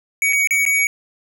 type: tone with dropouts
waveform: square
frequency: 2251 Hz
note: C#7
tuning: 26 cents sharp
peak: -15 dBFS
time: 0.22-0.87 s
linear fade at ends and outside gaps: 1 ms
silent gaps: 0.326-0.331 / 0.473-0.508 / 0.653-0.663 s
effects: none